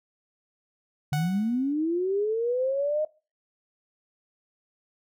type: linear sweep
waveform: sine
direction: up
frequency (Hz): 138.59 to 622.3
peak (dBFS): -23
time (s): 1.12-3.05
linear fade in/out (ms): 5
type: tone with exponential decay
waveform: sawtooth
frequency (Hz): 740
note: F#5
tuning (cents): 0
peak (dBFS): -25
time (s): 1.13-1.73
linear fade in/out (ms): 0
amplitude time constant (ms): 130
effects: noise-tail reverb RT60 0.3 s tail -19 dB re dry